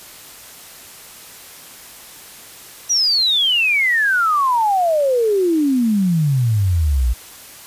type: exponential sweep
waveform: sine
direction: down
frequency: 5930 to 56.3 Hz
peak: -13 dBFS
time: 2.89-7.14 s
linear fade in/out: 20 ms
effects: white hiss -39 dBFS RMS until 7.66 s + resampled to 32000 Hz